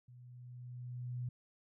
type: tone with level ramp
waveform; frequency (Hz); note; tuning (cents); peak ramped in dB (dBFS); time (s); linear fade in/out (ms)
sine; 123.47; B2; 0; -54 to -36; 0.08-1.29; 5
effects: none